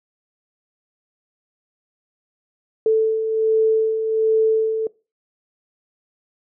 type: beating tone pair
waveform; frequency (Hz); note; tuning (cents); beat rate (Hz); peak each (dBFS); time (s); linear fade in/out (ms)
sine; 440 / 441.3; A4 / A4; 0 / +5; 1.3; -24 / -15; 2.86-4.87; 2
effects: noise-tail reverb RT60 0.3 s tail -22 dB re dry